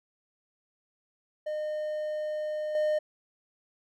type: tone with level steps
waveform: triangle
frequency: 610 Hz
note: D#5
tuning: 34 cents flat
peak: -28 / -22 dBFS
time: 1.46-2.99 s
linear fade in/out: 10 ms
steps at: 2.75 s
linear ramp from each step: 2 ms
effects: none